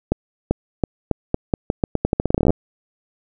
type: accelerating click train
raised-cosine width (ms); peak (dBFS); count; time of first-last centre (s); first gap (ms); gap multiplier
2; -3; 23; 0.12-2.505; 390; 0.84
effects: none